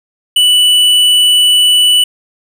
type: tone with tanh clipping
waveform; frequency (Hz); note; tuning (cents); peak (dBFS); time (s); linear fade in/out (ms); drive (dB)
triangle; 2967; F#7; +4; -7; 0.36-2.04; 5; 14
effects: none